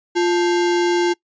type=tone with sample-and-hold; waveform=sine; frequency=349.2 Hz; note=F4; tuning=in tune; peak=-14 dBFS; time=0.15-1.14 s; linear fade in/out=20 ms; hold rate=1225 Hz; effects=noise-tail reverb RT60 0.1 s tail -23 dB re dry + resampled to 16000 Hz